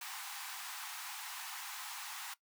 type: high-pass noise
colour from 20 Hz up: pink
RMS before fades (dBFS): -45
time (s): 0.01-2.34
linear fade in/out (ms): 5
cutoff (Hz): 770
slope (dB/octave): 96
effects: noise-tail reverb RT60 0.1 s tail -18 dB re dry